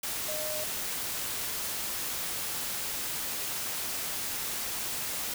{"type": "tone in noise", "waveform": "sine", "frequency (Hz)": 615, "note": "D#5", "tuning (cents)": -20, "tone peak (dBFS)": -36, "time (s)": [0.28, 0.64], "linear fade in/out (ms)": 5, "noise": "white", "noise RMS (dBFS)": -34, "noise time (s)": [0.03, 5.34], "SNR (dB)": -5, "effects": []}